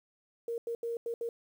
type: tone bursts at uneven times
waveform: sine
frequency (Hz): 466.2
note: A#4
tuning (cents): 0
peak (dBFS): -32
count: 5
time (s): 0.48-0.58 / 0.67-0.75 / 0.83-0.97 / 1.06-1.14 / 1.21-1.29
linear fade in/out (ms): 2
effects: 10-bit